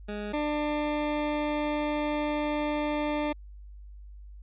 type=tone pair in turn; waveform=20% pulse; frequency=207.7 / 297.9 Hz; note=G#3 / D4; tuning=0 / +25 cents; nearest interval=tritone; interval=625 cents; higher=second; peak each=-28 / -22 dBFS; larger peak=second; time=0.08-0.33 / 0.33-3.33 s; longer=second; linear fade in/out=10 ms; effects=added 50 Hz sine -43 dBFS peak until 4.42 s + resampled to 8000 Hz